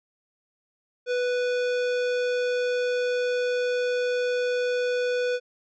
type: tone with hard clipping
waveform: sine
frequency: 493.9 Hz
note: B4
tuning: in tune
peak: -25 dBFS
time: 1.06-5.4 s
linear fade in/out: 50 ms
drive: 17 dB
effects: resampled to 16000 Hz